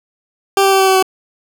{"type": "tone with pitch steps", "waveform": "20% pulse", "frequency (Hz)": [392, 389.1, 386.2, 383.3, 380.4, 377.6], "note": ["G4", "G4", "G4", "G4", "F#4", "F#4"], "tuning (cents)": [0, -13, -26, -39, 48, 35], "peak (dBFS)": -4, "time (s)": [0.57, 1.026], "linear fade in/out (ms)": 2, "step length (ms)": 76, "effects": []}